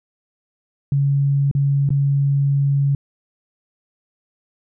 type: tone with dropouts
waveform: sine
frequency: 140 Hz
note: C#3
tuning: 18 cents sharp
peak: -14 dBFS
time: 0.92-2.95 s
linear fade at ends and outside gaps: 2 ms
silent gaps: 1.513-1.55 / 1.891-1.904 s
effects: none